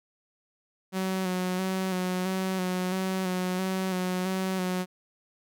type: tone with vibrato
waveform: sawtooth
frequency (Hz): 185.7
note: F#3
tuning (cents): +7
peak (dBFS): -23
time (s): 0.92-4.86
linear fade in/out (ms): 50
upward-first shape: square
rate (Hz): 1.5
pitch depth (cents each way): 26
effects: none